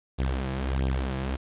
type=tone with flanger; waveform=sawtooth; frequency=66 Hz; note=C2; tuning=16 cents sharp; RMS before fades=-28 dBFS; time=0.18-1.37 s; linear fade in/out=20 ms; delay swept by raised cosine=0.24 to 6.04 ms; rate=1.5 Hz; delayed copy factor=+0.75; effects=resampled to 8000 Hz + 8-bit